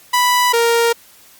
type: tone pair in turn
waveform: sawtooth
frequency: 987.8 / 466.2 Hz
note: B5 / A#4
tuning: 0 / 0 cents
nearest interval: octave + minor second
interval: 1300 cents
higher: first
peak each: -8 dBFS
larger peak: neither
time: 0.13-0.53 / 0.53-0.93 s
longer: neither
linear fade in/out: 10 ms
effects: white hiss -46 dBFS RMS until 1.39 s + Opus 48 kbps